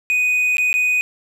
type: tone with dropouts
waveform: triangle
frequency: 2489 Hz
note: D#7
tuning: in tune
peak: -13 dBFS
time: 0.1-1.01 s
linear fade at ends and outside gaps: 0 ms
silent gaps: 0.569-0.582 / 0.729-0.74 s
effects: none